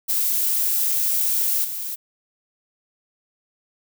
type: noise with level steps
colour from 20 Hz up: violet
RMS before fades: -21 / -29 dBFS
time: 0.08-1.96 s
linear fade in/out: 20 ms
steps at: 1.64 s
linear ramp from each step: 10 ms
effects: none